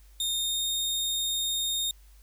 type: tone with pitch glide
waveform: sawtooth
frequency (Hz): 3664 to 3687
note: A#7 to A#7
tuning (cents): -31 to -20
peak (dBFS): -24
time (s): 0.2-1.91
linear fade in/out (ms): 2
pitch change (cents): +11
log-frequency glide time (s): 0.34-0.67
effects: added 50 Hz sine -51 dBFS peak until 2.22 s + white hiss -63 dBFS RMS until 2.22 s